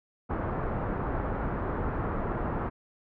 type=low-pass noise; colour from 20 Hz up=pink; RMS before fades=-31 dBFS; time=0.29-2.7 s; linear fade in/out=20 ms; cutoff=1400 Hz; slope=24 dB/octave; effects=none